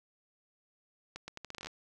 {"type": "accelerating click train", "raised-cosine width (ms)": 0.2, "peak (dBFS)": -25, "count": 12, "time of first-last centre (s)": [1.16, 1.67], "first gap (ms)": 120, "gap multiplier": 0.78, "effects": []}